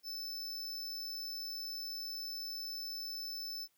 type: tone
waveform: square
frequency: 5274 Hz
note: E8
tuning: in tune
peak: -40 dBFS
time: 0.03-3.68 s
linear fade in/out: 50 ms
effects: white hiss -75 dBFS RMS until 3.77 s